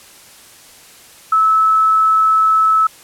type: tone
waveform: sine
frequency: 1302 Hz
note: E6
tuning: 22 cents flat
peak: -9 dBFS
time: 1.32-2.87 s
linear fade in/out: 5 ms
effects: white hiss -42 dBFS RMS until 3.03 s + low-pass 12000 Hz 12 dB/octave